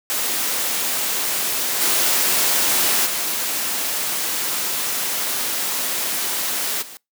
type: noise with level steps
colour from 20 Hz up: white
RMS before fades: -22 / -18 / -23 / -38 dBFS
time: 0.1-6.97 s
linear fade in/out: 0 ms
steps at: 1.8 / 3.05 / 6.81 s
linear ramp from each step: 20 ms
effects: noise-tail reverb RT60 0.2 s tail -25 dB re dry + high-pass 200 Hz 12 dB/octave